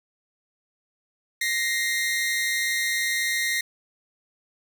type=tone pair together; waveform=sawtooth; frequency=1876.7 / 2089 Hz; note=A#6 / C7; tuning=+11 / -3 cents; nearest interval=major second; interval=186 cents; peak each=-22 / -23 dBFS; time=1.41-3.61 s; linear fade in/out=5 ms; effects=none